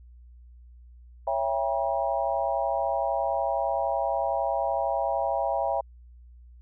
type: chord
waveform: sine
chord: C# diminished seventh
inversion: none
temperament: just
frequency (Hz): 554.4 / 665.2 / 798.3 / 957.9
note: C#5 / E5 / G5 / Bb5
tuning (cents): 0 / +16 / +31 / +47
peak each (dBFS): -30 / -28 / -29 / -32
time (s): 1.27-5.81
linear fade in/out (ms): 5
effects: added 60 Hz sine -47 dBFS peak until 6.61 s